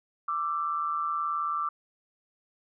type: tone pair together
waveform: sine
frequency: 1174.7 / 1333.4 Hz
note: D6 / E6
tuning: 0 / +19 cents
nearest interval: major second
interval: 219 cents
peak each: -28 / -33 dBFS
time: 0.28-1.69 s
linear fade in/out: 5 ms
effects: none